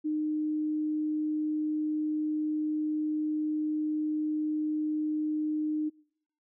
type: tone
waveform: sine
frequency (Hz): 306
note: D#4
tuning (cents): -29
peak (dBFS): -27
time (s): 0.04-5.9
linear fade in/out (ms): 20
effects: noise-tail reverb RT60 0.7 s tail -25 dB re dry